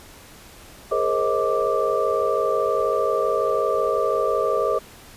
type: tone cluster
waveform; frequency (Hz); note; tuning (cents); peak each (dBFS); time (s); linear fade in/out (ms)
sine; 414.7 / 467.3 / 533 / 629 / 1174; G#4 / A#4 / C5 / D#5 / D6; -3 / +4 / +32 / +19 / -1; -25; 0.91-4.79; 10
effects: pink hiss -45 dBFS RMS until 5.16 s + resampled to 32000 Hz